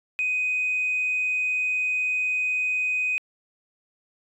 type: tone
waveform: sine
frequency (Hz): 2502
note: D#7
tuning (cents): +9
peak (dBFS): -21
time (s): 0.19-3.18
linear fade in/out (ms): 0
effects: tanh soft clip ceiling -18 dBFS